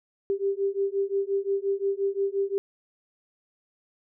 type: beating tone pair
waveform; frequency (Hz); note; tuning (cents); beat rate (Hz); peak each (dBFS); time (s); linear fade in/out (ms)
sine; 392 / 397.7; G4 / G4; 0 / +25; 5.7; -27; 0.3-2.58; 0
effects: none